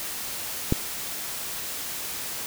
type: click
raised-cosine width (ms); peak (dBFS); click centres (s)
3; -7; 0.724
effects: white hiss -33 dBFS RMS until 2.46 s